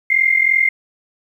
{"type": "tone pair together", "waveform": "sine", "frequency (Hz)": [2090, 2133], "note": ["C7", "C7"], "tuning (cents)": [-2, 33], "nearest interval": "unison", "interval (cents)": 35, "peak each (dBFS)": [-14, -15], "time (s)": [0.1, 0.69], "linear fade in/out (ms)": 5, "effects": ["8-bit"]}